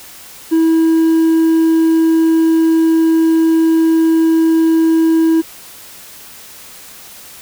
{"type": "tone with hard clipping", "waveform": "triangle", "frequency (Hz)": 324.8, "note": "E4", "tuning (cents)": -26, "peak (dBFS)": -9, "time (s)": [0.51, 5.42], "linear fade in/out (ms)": 20, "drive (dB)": 5, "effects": ["white hiss -36 dBFS RMS until 7.41 s"]}